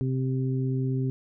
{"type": "harmonic tone", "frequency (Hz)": 130.81, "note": "C3", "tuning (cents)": 0, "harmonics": [1, 2, 3], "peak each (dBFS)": [-25, -31, -35], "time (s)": [0.01, 1.1], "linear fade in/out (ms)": 0, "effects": []}